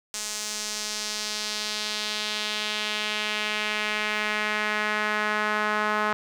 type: tone with band-pass filter sweep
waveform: sawtooth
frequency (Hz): 211.9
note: G#3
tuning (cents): +35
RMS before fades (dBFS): -28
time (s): 0.14-6.13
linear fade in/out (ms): 0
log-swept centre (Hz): 6900 to 1300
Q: 1.7
effects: 9-bit